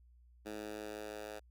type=tone with high-pass filter sweep; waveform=10% pulse; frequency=106.1 Hz; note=G#2; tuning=38 cents sharp; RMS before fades=-45 dBFS; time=0.45-1.4 s; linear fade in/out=20 ms; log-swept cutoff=280 to 540 Hz; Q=1.4; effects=added 60 Hz sine -60 dBFS peak until 1.5 s